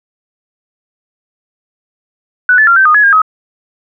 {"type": "tone with pitch steps", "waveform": "sine", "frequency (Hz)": [1485, 1739, 1382, 1552, 1230, 1687, 1616, 1271], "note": ["F#6", "A6", "F6", "G6", "D#6", "G#6", "G#6", "D#6"], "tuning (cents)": [6, -21, -19, -18, -20, 27, -48, 36], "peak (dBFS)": -4, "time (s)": [2.49, 3.218], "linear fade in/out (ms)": 2, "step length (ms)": 91, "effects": []}